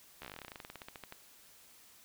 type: slowing click train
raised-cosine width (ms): 0.3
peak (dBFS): -29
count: 24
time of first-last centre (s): 0.22-1.124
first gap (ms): 13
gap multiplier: 1.09
effects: white hiss -60 dBFS RMS until 2.04 s